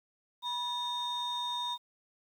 sine tone pair together, 975 / 3681 Hz, B5 / A#7, -23 / -23 cents, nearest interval octave + major seventh, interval 2300 cents, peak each -33 / -33 dBFS, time 0.42-1.78 s, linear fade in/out 50 ms, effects tanh soft clip ceiling -29 dBFS + 10-bit

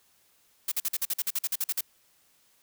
blue noise bursts, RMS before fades -28 dBFS, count 14, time 0.68-1.809 s, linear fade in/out 5 ms, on 37 ms, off 47 ms, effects white hiss -65 dBFS RMS until 2.62 s

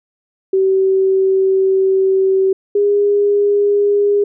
sine tone pair in turn, 382.9 / 407.7 Hz, G4 / G#4, -41 / -32 cents, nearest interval minor second, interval 109 cents, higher second, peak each -10 dBFS, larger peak neither, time 0.53-2.53 / 2.75-4.24 s, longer first, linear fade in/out 5 ms, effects none

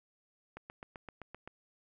click train, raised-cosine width 0.5 ms, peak -30 dBFS, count 8, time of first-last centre 0.57-1.476 s, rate 7.73 Hz, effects none

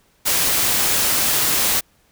white noise, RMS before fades -18 dBFS, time 0.25-1.81 s, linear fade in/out 20 ms, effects pink hiss -59 dBFS RMS until 2.11 s

